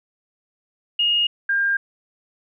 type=tone pair in turn; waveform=sine; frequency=2857 / 1603.4 Hz; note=F7 / G6; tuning=+39 / +39 cents; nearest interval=minor seventh; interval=1000 cents; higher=first; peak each=-16 / -17 dBFS; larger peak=first; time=0.99-1.27 / 1.49-1.77 s; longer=neither; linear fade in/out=5 ms; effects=none